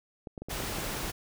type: clicks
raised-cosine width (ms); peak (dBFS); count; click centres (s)
2; -26; 8; 0.272 / 0.378 / 0.42 / 0.486 / 0.603 / 0.637 / 0.697 / 0.785
type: noise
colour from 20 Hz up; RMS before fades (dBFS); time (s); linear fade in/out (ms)
pink; -35; 0.49-1.12; 20
effects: none